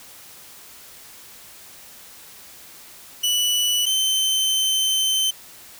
sawtooth tone pair in turn, 2960 / 3084 Hz, F#7 / G7, 0 / -29 cents, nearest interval minor second, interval 71 cents, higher second, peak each -15 dBFS, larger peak neither, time 3.23-3.86 / 3.86-5.31 s, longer second, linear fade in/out 10 ms, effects white hiss -44 dBFS RMS until 5.79 s

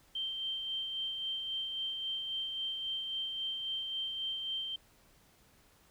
sine tone with tremolo, 3136 Hz, G7, in tune, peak -33 dBFS, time 0.15-4.76 s, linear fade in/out 5 ms, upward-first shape sine, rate 3.7 Hz, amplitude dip 35%, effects pink hiss -65 dBFS RMS until 5.9 s

